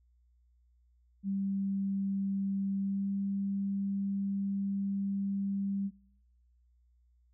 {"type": "tone with pitch glide", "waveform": "sine", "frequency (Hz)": [196, 197.59], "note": ["G3", "G3"], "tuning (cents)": [0, 14], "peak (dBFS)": -30, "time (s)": [1.23, 5.91], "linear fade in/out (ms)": 50, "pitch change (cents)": 14, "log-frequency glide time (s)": [2.79, 3.1], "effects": ["noise-tail reverb RT60 0.8 s tail -24 dB re dry", "added 60 Hz sine -64 dBFS peak until 7.33 s"]}